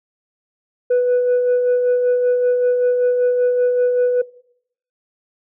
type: tone with tremolo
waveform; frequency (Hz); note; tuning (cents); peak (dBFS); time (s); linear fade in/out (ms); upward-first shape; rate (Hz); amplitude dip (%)
sine; 493.9; B4; 0; -9; 0.9-4.22; 10; sine; 5.2; 40
effects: noise-tail reverb RT60 0.7 s tail -22 dB re dry + tanh soft clip ceiling -11 dBFS